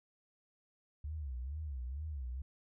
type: tone with vibrato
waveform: sine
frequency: 69.4 Hz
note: C#2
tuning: 3 cents sharp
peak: -38 dBFS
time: 1.04-2.42 s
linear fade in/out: 5 ms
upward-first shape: sine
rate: 2.2 Hz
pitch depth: 220 cents each way
effects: none